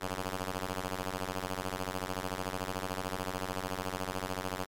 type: ring-modulated tone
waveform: 5% pulse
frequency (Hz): 93.2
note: F#2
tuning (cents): +13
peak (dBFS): -20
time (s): 0-4.66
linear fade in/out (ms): 20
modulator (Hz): 366
effects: MP3 64 kbps